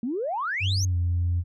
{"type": "exponential sweep", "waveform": "sine", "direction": "up", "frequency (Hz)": [220, 6580], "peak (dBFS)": -25, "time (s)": [0.03, 0.85], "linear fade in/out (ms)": 2}
{"type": "tone with pitch glide", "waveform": "sine", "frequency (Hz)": [95.6, 87.16], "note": ["G2", "F2"], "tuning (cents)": [-43, -3], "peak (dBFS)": -20, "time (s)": [0.6, 1.44], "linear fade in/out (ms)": 50, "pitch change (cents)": -160, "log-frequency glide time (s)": [0.82, 0.96]}
{"effects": ["tanh soft clip ceiling -18 dBFS"]}